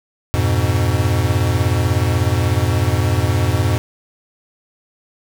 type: chord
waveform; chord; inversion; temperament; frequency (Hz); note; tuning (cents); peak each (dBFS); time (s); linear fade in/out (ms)
square; F diminished; none; equal; 87.31 / 103.83 / 123.47; F2 / Ab2 / Cb3; 0 / 0 / 0; -19 / -19 / -20; 0.34-3.78; 0
effects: none